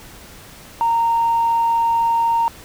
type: tone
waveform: sine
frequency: 924 Hz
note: A#5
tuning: 16 cents flat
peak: -13 dBFS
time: 0.81-2.48 s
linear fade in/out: 0 ms
effects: tanh soft clip ceiling -10 dBFS + pink hiss -41 dBFS RMS until 2.64 s